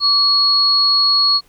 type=tone pair together; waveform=sine; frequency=1148 / 4334 Hz; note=D6 / C#8; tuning=-40 / -40 cents; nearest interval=octave + major seventh; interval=2300 cents; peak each=-21 / -11 dBFS; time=0-1.41 s; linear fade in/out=50 ms; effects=pink hiss -54 dBFS RMS until 1.48 s